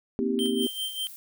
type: chord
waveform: sine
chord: C minor seventh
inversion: third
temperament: just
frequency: 235.5 / 261.6 / 314 / 392.4 Hz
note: Bb3 / C4 / Eb4 / G4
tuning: +18 / 0 / +16 / +2 cents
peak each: -28 / -29 / -34 / -28 dBFS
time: 0.19-0.67 s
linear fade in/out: 0 ms
type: tone with tremolo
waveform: square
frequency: 3136 Hz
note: G7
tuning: in tune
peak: -28 dBFS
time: 0.39-1.07 s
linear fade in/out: 0 ms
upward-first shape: sine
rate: 5.1 Hz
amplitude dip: 70%
type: clicks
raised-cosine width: 0.2 ms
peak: -33 dBFS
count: 2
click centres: 0.458 / 0.462 s
type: noise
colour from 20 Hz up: violet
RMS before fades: -44 dBFS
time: 0.62-1.16 s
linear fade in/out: 0 ms
effects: none